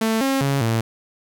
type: tone with pitch steps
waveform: sawtooth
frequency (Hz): 222.4 / 269.9 / 138.7 / 113.6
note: A3 / C#4 / C#3 / A#2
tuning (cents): +19 / -46 / +1 / -44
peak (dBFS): -14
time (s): 0.01-0.81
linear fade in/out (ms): 5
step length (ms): 200
effects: none